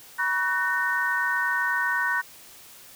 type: tone cluster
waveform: sine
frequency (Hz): 968 / 1116 / 1504 / 1836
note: B5 / C#6 / F#6 / A#6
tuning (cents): -35 / +11 / +28 / -27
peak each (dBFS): -30 / -33 / -25 / -27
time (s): 0.18-2.22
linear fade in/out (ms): 20
effects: white hiss -48 dBFS RMS until 2.95 s